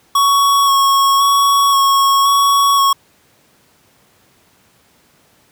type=tone with vibrato; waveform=square; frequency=1108.7 Hz; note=C#6; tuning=in tune; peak=-10 dBFS; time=0.15-2.93 s; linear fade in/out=5 ms; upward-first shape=square; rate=0.95 Hz; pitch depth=14 cents each way; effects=pink hiss -53 dBFS RMS until 5.51 s + high-pass 100 Hz 12 dB/octave